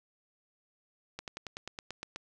slowing click train, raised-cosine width 0.2 ms, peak -22 dBFS, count 10, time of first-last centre 1.19-2.16 s, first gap 88 ms, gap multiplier 1.05, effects none

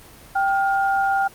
sine tone pair together, 784 / 1417.2 Hz, G5 / F6, 0 / +25 cents, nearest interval minor seventh, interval 1025 cents, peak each -18 / -23 dBFS, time 0.35-1.28 s, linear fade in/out 10 ms, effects pink hiss -45 dBFS RMS until 1.34 s + Opus 24 kbps

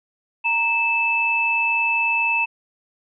sine tone pair together, 930 / 2628 Hz, A#5 / E7, -4 / -6 cents, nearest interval octave + tritone, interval 1798 cents, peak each -24 / -18 dBFS, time 0.44-2.46 s, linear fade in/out 20 ms, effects none

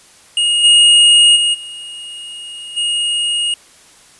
square tone with level steps, 2863 Hz, F7, 42 cents sharp, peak -12 / -6 / -12 / -28 / -15 dBFS, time 0.37-3.54 s, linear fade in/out 2 ms, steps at 0.63 / 1.35 / 1.53 / 2.76 s, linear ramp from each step 20 ms, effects white hiss -45 dBFS RMS until 4.19 s + resampled to 24000 Hz

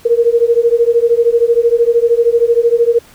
sine beating tone pair, 462.5 / 475.5 Hz, A#4 / A#4, -14 / +34 cents, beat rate 13 Hz, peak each -11 dBFS, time 0.05-2.99 s, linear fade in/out 10 ms, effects pink hiss -43 dBFS RMS until 3.14 s

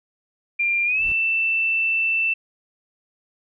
sine tone with pitch glide, 2388 to 2665 Hz, D7 to E7, +28 to +18 cents, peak -18 dBFS, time 0.59-2.34 s, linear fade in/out 10 ms, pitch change +190 cents, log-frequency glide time 0.85-1.03 s
brown noise with exponential growth, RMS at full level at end -35 dBFS, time 0.75-1.12 s, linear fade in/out 2 ms, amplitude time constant 79 ms
effects none

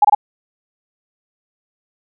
sine tone bursts, 830.6 Hz, G#5, in tune, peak -6 dBFS, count 3, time 0.02-0.149 s, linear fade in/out 5 ms, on 27 ms, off 24 ms, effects none

